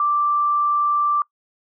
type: tone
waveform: sine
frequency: 1174.7 Hz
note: D6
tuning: in tune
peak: -16 dBFS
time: 0-1.22 s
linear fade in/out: 2 ms
effects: noise-tail reverb RT60 0.1 s tail -22 dB re dry